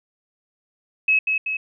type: tone with echo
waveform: sine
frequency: 2573 Hz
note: E7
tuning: 43 cents flat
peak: -14 dBFS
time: 1.08-1.19 s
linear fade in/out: 5 ms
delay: 190 ms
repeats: 2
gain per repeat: -4 dB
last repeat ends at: 1.57 s
effects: none